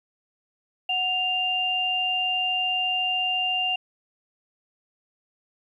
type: tone pair together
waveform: sine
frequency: 737.7 / 2794 Hz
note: F#5 / F7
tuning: -5 / 0 cents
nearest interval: octave + major seventh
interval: 2305 cents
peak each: -29 / -23 dBFS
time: 0.89-3.76 s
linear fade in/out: 5 ms
effects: 10-bit